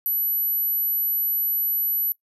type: tone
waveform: sine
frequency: 11840 Hz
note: F#9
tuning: in tune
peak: -20 dBFS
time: 0.06-2.12 s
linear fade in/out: 0 ms
effects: noise-tail reverb RT60 0.1 s tail -19 dB re dry